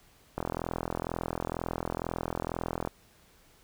click train, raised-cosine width 1 ms, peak -17 dBFS, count 106, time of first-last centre 0.38-2.874 s, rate 42.1 Hz, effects pink hiss -61 dBFS RMS until 3.63 s

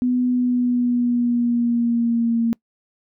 sine tone with pitch glide, 248.8 to 230.8 Hz, B3 to A#3, +13 to -17 cents, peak -16 dBFS, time 0.02-2.53 s, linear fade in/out 0 ms, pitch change -130 cents, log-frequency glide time 0.3-2.42 s, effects noise-tail reverb RT60 0.1 s tail -25 dB re dry

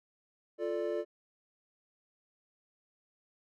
triangle chord, D minor, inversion first, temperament equal, 349.2 / 440 / 587.3 Hz, F4 / A4 / D5, 0 / 0 / 0 cents, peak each -34 dBFS, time 0.58-1.05 s, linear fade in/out 50 ms, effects none

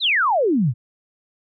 sine exponential sweep, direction down, 4209 to 106.3 Hz, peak -15 dBFS, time 0-0.74 s, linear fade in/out 50 ms, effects none

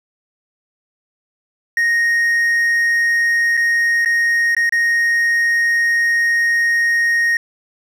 triangle tone with dropouts, 1864.7 Hz, A#6, in tune, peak -11 dBFS, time 1.77-7.37 s, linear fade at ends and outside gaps 2 ms, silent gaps 3.57-3.574 / 4.049-4.058 / 4.549-4.566 / 4.694-4.723 s, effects none

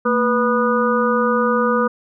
harmonic tone with a mistuned harmonic, 245 Hz, B3, 14 cents flat, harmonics 1 / 2 / 4 / 5 / 6, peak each -20 / -18 / -25 / -20 / -25 dBFS, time 0.05-1.88 s, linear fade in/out 10 ms, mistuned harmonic 1, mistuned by -130 cents, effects none

